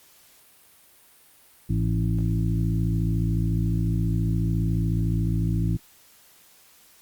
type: harmonic tone with a mistuned harmonic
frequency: 54.2 Hz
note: A1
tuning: 25 cents flat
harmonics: 1 / 2 / 3 / 5 / 6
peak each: -27 / -24 / -26 / -34 / -35 dBFS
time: 1.69-5.77 s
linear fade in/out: 10 ms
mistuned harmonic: 3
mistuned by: +55 cents
effects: white hiss -55 dBFS RMS until 7.01 s + Opus 48 kbps